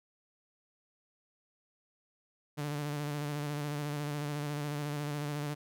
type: tone with vibrato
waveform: sawtooth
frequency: 146.83 Hz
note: D3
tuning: in tune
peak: -30 dBFS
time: 2.57-5.55 s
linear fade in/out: 20 ms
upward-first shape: square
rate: 14 Hz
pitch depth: 28 cents each way
effects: none